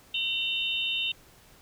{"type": "tone cluster", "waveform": "sine", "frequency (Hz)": [2734, 3036, 3657], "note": ["F7", "F#7", "A#7"], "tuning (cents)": [-37, 44, -34], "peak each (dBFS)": -31, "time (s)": [0.14, 1.12], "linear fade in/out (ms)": 5, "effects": ["pink hiss -56 dBFS RMS until 1.61 s"]}